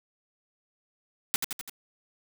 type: noise with echo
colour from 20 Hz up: white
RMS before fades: -25 dBFS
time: 1.34-1.36 s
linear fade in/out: 0 ms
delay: 84 ms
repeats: 4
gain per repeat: -4 dB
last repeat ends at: 1.696 s
effects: none